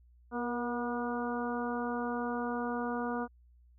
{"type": "harmonic tone with a mistuned harmonic", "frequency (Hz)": 241.5, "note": "B3", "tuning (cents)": -39, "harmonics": [1, 2, 3, 4, 5, 6], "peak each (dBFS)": [-35, -38, -40, -41, -42, -43], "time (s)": [0.31, 3.28], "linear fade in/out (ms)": 50, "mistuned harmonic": 2, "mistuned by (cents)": -23, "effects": ["added 60 Hz sine -58 dBFS peak until 3.78 s"]}